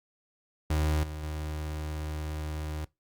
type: tone with level steps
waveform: 35% pulse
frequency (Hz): 76.7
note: D#2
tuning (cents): -24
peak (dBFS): -23 / -34 / -31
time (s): 0.7-2.85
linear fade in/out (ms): 5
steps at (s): 1.03 / 1.23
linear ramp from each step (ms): 5
effects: noise-tail reverb RT60 0.2 s tail -22 dB re dry + Opus 48 kbps